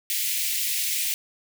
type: high-pass noise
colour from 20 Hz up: white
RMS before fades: -26 dBFS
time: 0.1-1.14 s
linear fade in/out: 0 ms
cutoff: 2000 Hz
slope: 48 dB/octave
effects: none